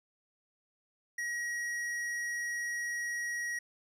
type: tone with hard clipping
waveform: sine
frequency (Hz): 1902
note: A#6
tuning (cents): +34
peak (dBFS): -35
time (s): 1.18-3.59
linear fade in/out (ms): 5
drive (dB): 10
effects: none